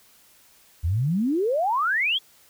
sine exponential sweep, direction up, 75.5 to 3417 Hz, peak -20 dBFS, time 0.83-2.19 s, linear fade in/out 20 ms, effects white hiss -56 dBFS RMS until 2.49 s

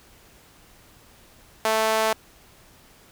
sawtooth tone with high-pass filter, 220 Hz, A3, in tune, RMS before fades -22 dBFS, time 1.65-2.13 s, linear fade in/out 2 ms, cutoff 670 Hz, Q 1.6, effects pink hiss -53 dBFS RMS until 3.11 s

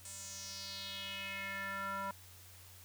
square tone with band-pass filter sweep, 196 Hz, G3, in tune, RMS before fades -43 dBFS, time 0.05-2.11 s, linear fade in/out 2 ms, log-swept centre 8500 to 1100 Hz, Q 3.7, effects added 91 Hz sine -58 dBFS peak until 2.84 s + white hiss -58 dBFS RMS until 2.84 s

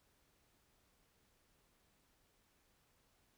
silence, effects pink hiss -75 dBFS RMS until 3.37 s

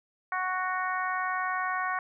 harmonic tone, 370 Hz, F#4, in tune, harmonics 2 / 3 / 4 / 5 / 6, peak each -34 / -31 / -34 / -35 / -42 dBFS, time 0.32-1.99 s, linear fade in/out 2 ms, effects none

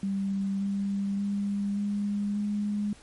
sine tone with pitch steps, 196 / 198.62 / 201.3 / 204 / 206.7 Hz, G3 / G3 / G3 / G#3 / G#3, 0 / +23 / +46 / -31 / -8 cents, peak -26 dBFS, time 0.03-2.93 s, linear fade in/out 2 ms, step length 580 ms, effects pink hiss -54 dBFS RMS until 3.02 s + MP3 48 kbps

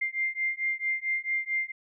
sine beating tone pair, 2099 / 2103.5 Hz, C7 / C7, +5 / +9 cents, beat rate 4.5 Hz, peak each -30 dBFS, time 0.01-1.72 s, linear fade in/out 10 ms, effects none

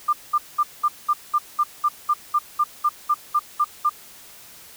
sine tone bursts, 1198 Hz, D6, 34 cents sharp, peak -15 dBFS, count 16, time 0.08-3.896 s, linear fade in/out 10 ms, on 51 ms, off 200 ms, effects white hiss -45 dBFS RMS until 4.76 s

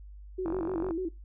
sine tone with vibrato, 349.2 Hz, F4, in tune, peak -29 dBFS, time 0.38-1.09 s, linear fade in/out 10 ms, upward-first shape square, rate 6.7 Hz, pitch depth 110 cents each way
click train, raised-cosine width 1 ms, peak -23 dBFS, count 22, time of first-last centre 0.46-0.909 s, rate 46.8 Hz
effects noise-tail reverb RT60 0.2 s tail -21 dB re dry + added 50 Hz sine -44 dBFS peak until 1.24 s

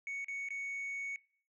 sine tone with dropouts, 2224 Hz, C#7, 5 cents sharp, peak -35 dBFS, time 0.07-1.16 s, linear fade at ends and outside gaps 1 ms, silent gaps 0.245-0.283 / 0.487-0.505 s, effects noise-tail reverb RT60 0.5 s tail -23 dB re dry + tanh soft clip ceiling -36 dBFS

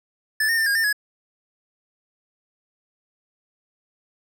square tone with pitch steps, 1746 / 1833 / 1792 / 1627 / 1799 / 1681 Hz, A6 / A#6 / A6 / G#6 / A6 / G#6, -14 / -30 / +31 / -36 / +38 / +20 cents, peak -19 dBFS, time 0.4-0.928 s, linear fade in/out 5 ms, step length 88 ms, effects none

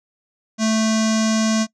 square tone with low-pass filter, 220 Hz, A3, in tune, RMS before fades -18 dBFS, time 0.58-1.67 s, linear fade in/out 50 ms, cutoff 6300 Hz, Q 4.5, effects noise-tail reverb RT60 0.1 s tail -23 dB re dry

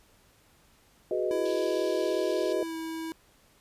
sine chord, G# minor seventh, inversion third, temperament equal, 370 / 415.3 / 493.9 / 622.3 Hz, F#4 / G#4 / B4 / D#5, 0 / 0 / 0 / 0 cents, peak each -30 / -33 / -33 / -31 dBFS, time 1.11-2.63 s, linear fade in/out 2 ms
square tone with pitch glide, 332.8 to 324.4 Hz, E4 to E4, +17 to -28 cents, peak -34 dBFS, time 1.31-3.12 s, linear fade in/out 0 ms, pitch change -45 cents, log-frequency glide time 2.59-2.76 s
white band-pass noise, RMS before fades -47 dBFS, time 1.45-2.53 s, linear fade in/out 5 ms, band 2700 to 5400 Hz, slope 48 dB/octave
effects pink hiss -62 dBFS RMS until 3.6 s + resampled to 32000 Hz

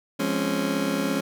30% pulse chord, Db major seventh, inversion first, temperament just, 173.24 / 207.9 / 259.9 / 277.2 Hz, F3 / Ab3 / C4 / Db4, -14 / +2 / -11 / 0 cents, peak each -29 / -26 / -29 / -24 dBFS, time 0.19-1.21 s, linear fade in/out 10 ms, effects none

